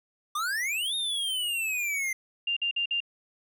square exponential two-way sweep, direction up then down, 1165 to 3729 to 2068 Hz, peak -28 dBFS, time 0.35-2.13 s, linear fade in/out 5 ms, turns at 0.95 s
sine tone bursts, 2794 Hz, F7, in tune, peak -25 dBFS, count 4, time 2.47-3.004 s, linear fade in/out 5 ms, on 96 ms, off 50 ms
effects none

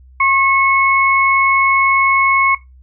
sine tone pair together, 1081 / 2195 Hz, C#6 / C#7, -44 / -18 cents, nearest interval octave, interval 1226 cents, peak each -13 dBFS, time 0.2-2.55 s, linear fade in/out 5 ms, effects noise-tail reverb RT60 0.2 s tail -17 dB re dry + added 64 Hz sine -40 dBFS peak until 2.82 s

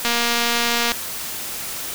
click train, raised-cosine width 0.2 ms, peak -3 dBFS, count 206, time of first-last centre 0.05-0.919 s, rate 236 Hz, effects white hiss -29 dBFS RMS until 1.94 s

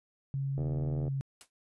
sine tone with pitch glide, 137.1 to 136.15 Hz, C#3 to C#3, -19 to -31 cents, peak -30 dBFS, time 0.34-1.21 s, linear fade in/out 0 ms, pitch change -12 cents, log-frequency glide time 0.98-1.09 s
click train, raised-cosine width 2 ms, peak -26 dBFS, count 40, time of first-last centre 0.58-1.08 s, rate 78 Hz
white noise with exponential decay, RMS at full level -46 dBFS, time 1.41-1.5 s, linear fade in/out 0 ms, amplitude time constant 18 ms
effects resampled to 24000 Hz

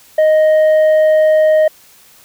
sine tone with tanh clipping, 622.3 Hz, D#5, in tune, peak -8 dBFS, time 0.18-1.68 s, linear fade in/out 5 ms, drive 4 dB, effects white hiss -45 dBFS RMS until 2.24 s

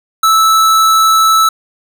square tone, 1312 Hz, E6, 9 cents flat, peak -7 dBFS, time 0.23-1.49 s, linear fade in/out 5 ms, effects none

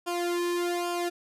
sawtooth tone with flanger, 349.2 Hz, F4, in tune, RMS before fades -29 dBFS, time 0.06-1.1 s, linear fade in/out 20 ms, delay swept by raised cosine 0.5 to 1.5 ms, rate 1.2 Hz, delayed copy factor -0.9, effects resampled to 32000 Hz

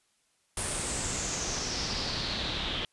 pink noise with low-pass filter sweep, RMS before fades -33 dBFS, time 0.57-2.85 s, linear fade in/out 2 ms, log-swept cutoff 9700 to 3200 Hz, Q 5.1, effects white hiss -71 dBFS RMS until 2.92 s + resampled to 24000 Hz

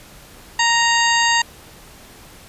harmonic tone, 932.3 Hz, A#5, in tune, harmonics 1 / 2 / 3 / 4 / 5 / 7 / 8, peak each -18 / -18 / -22 / -26 / -24 / -26 / -26 dBFS, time 0.59-1.42 s, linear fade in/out 5 ms, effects pink hiss -43 dBFS RMS until 2.48 s + resampled to 32000 Hz

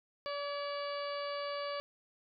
harmonic tone with a mistuned harmonic, 574 Hz, D5, 40 cents flat, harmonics 1 / 2 / 3 / 4 / 5 / 6 / 7 / 8, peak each -38 / -41 / -49 / -49 / -50 / -54 / -55 / -48 dBFS, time 0.26-1.8 s, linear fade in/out 0 ms, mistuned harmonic 3, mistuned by -29 cents, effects none

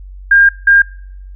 sine tone bursts at uneven times, 1607 Hz, G6, 43 cents sharp, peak -4 dBFS, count 2, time 0.31-0.49 / 0.67-0.82 s, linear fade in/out 5 ms, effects noise-tail reverb RT60 0.7 s tail -23 dB re dry + added 47 Hz sine -29 dBFS peak until 1.35 s

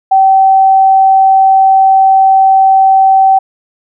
sine tone, 770 Hz, G5, 31 cents flat, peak -3 dBFS, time 0.11-3.39 s, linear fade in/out 10 ms, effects none

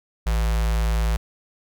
square tone with notch filter, 55 Hz, A1, in tune, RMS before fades -21 dBFS, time 0.26-1.17 s, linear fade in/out 10 ms, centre 290 Hz, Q 0.89, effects none

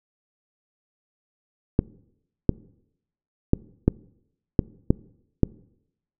clicks, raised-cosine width 3 ms, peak -3 dBFS, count 7, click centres 1.791 / 2.493 / 3.534 / 3.88 / 4.592 / 4.905 / 5.433 s, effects noise-tail reverb RT60 0.8 s tail -23 dB re dry

